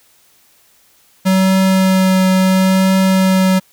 square tone with vibrato, 188.7 Hz, F#3, 34 cents sharp, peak -10 dBFS, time 1.25-3.6 s, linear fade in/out 20 ms, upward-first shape triangle, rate 0.73 Hz, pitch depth 13 cents each way, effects white hiss -52 dBFS RMS until 3.72 s

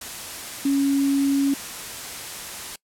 sine tone in noise, 277.2 Hz, C#4, in tune, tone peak -17 dBFS, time 0.65-1.54 s, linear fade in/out 5 ms, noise white, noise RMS -34 dBFS, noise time 0.01-2.76 s, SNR +14 dB, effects noise-tail reverb RT60 0.1 s tail -23 dB re dry + low-pass 12000 Hz 12 dB/octave

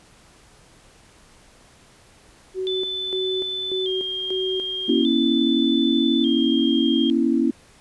sine tone with tremolo, 375.3 Hz, F#4, 25 cents sharp, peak -23 dBFS, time 2.54-5.05 s, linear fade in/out 50 ms, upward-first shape square, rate 1.7 Hz, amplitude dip 75%
sine tone with vibrato, 3360 Hz, G#7, 19 cents sharp, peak -25 dBFS, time 2.67-7.1 s, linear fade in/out 0 ms, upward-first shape square, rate 0.42 Hz, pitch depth 76 cents each way
sine chord, A# diminished, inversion none, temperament equal with one note detuned, 238.3 / 277.2 / 329.6 Hz, A#3 / C#4 / E4, +38 / 0 / 0 cents, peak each -21 dBFS, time 4.88-7.51 s, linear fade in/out 10 ms
effects pink hiss -52 dBFS RMS until 7.8 s + resampled to 24000 Hz

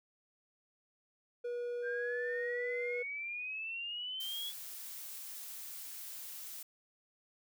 triangle tone with pitch glide, 482.7 to 486.1 Hz, B4 to B4, -40 to -28 cents, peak -34 dBFS, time 1.44-3.03 s, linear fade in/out 10 ms, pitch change +12 cents, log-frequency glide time 1.78-2.32 s
sine exponential sweep, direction up, 1568 to 3402 Hz, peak -38 dBFS, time 1.82-4.53 s, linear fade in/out 50 ms
blue noise, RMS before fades -46 dBFS, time 4.2-6.63 s, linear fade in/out 5 ms
effects none

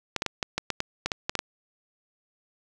clicks, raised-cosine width 0.2 ms, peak -9 dBFS, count 12, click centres 0.163 / 0.221 / 0.263 / 0.428 / 0.58 / 0.703 / 0.804 / 1.06 / 1.118 / 1.295 / 1.353 / 1.391 s, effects none

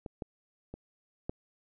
clicks, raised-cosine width 2 ms, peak -26 / -23 / -28 / -20 dBFS, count 4, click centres 0.062 / 0.222 / 0.74 / 1.295 s, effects none

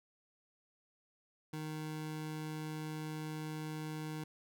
25% pulse tone, 155 Hz, D#3, 6 cents flat, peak -36 dBFS, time 1.53-4.24 s, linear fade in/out 5 ms, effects none

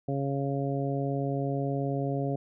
harmonic tone, 138.59 Hz, C#3, in tune, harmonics 1 / 2 / 3 / 4 / 5, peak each -30 / -33 / -35 / -36 / -37 dBFS, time 0.08-2.36 s, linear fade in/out 5 ms, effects none

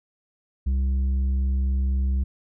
triangle tone with tanh clipping, 66 Hz, C2, 16 cents sharp, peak -21 dBFS, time 0.66-2.24 s, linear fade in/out 10 ms, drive 10 dB, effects none

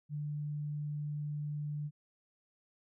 sine tone, 148.1 Hz, D3, 15 cents sharp, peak -35 dBFS, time 0.09-1.91 s, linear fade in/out 50 ms, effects none

